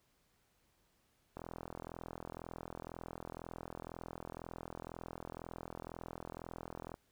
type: click train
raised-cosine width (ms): 1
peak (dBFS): -30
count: 235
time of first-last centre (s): 1.37-6.941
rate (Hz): 42
effects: pink hiss -75 dBFS RMS until 7.11 s